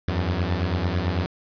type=beating tone pair; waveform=sawtooth; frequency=84.4 / 93.4 Hz; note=E2 / F#2; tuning=+41 / +17 cents; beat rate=9 Hz; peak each=-21 dBFS; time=0.08-1.26 s; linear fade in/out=0 ms; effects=resampled to 11025 Hz + 7-bit